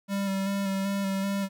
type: tone with vibrato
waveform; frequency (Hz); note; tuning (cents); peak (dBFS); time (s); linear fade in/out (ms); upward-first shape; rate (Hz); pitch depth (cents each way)
square; 196; G3; 0; -27; 0.08-1.49; 50; square; 2.6; 19
effects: 11-bit